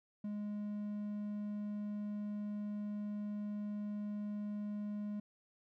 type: tone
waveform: triangle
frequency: 207.7 Hz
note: G#3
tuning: in tune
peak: -36 dBFS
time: 0.24-5.2 s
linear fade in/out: 5 ms
effects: none